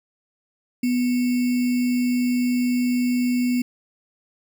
sine tone with sample-and-hold, 246.9 Hz, B3, in tune, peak -18 dBFS, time 0.83-3.62 s, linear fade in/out 5 ms, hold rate 2450 Hz, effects none

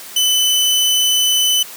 sawtooth tone, 3011 Hz, F#7, 30 cents sharp, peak -9 dBFS, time 0.16-1.63 s, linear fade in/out 5 ms, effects white hiss -34 dBFS RMS until 1.76 s + high-pass 200 Hz 12 dB/octave

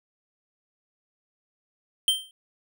square tone with exponential decay, 3136 Hz, G7, in tune, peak -16 dBFS, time 2.08-2.31 s, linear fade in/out 1 ms, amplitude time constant 50 ms, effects none

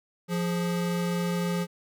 square tone pair together, 174.61 / 415.3 Hz, F3 / G#4, 0 / 0 cents, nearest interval octave + minor third, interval 1500 cents, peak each -27 / -35 dBFS, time 0.28-1.67 s, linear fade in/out 50 ms, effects none

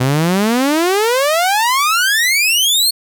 sawtooth exponential sweep, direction up, 123.47 to 4398 Hz, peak -8 dBFS, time 0-2.91 s, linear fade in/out 10 ms, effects none

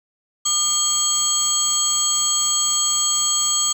sine tone cluster, 1205 / 3215 / 4351 / 6620 / 7760 Hz, D6 / G7 / C#8 / G#8 / B8, +44 / +43 / -33 / -6 / -31 cents, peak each -27 / -23 / -25 / -22 / -19 dBFS, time 0.45-3.73 s, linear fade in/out 10 ms, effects tanh soft clip ceiling -11 dBFS + 8-bit

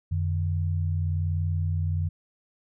sine tone pair together, 89.6 / 150.8 Hz, F2 / D3, +45 / +46 cents, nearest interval major sixth, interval 901 cents, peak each -24 / -31 dBFS, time 0.11-2.09 s, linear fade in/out 10 ms, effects none

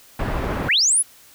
pink low-pass noise, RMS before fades -24 dBFS, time 0.19-0.69 s, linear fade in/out 5 ms, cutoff 1600 Hz, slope 12 dB/octave
sine linear sweep, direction up, 1225 to 11000 Hz, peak -14 dBFS, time 0.68-1.03 s, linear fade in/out 20 ms
effects white hiss -49 dBFS RMS until 1.34 s

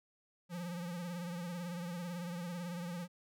square tone with vibrato, 174.61 Hz, F3, in tune, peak -40 dBFS, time 0.49-3.08 s, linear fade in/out 50 ms, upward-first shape triangle, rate 18 Hz, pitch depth 80 cents each way, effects none

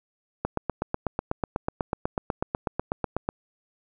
click train, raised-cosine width 1 ms, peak -11 dBFS, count 24, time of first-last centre 0.45-3.29 s, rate 8.1 Hz, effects none

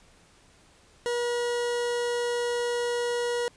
40% pulse tone, 480.4 Hz, B4, 48 cents flat, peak -25 dBFS, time 1.06-3.48 s, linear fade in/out 0 ms, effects pink hiss -58 dBFS RMS until 3.56 s + resampled to 22050 Hz

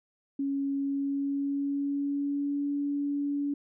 sine tone with pitch glide, 277.2 to 285.5 Hz, C#4 to D4, 0 to -49 cents, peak -27 dBFS, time 0.39-3.54 s, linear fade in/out 5 ms, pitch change +51 cents, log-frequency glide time 0.75-2.69 s, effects none

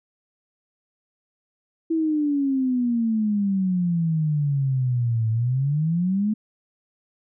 sine exponential two-way sweep, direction down then up, 329.6 to 110 to 219 Hz, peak -19 dBFS, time 1.9-6.34 s, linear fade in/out 10 ms, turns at 5.3 s, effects none

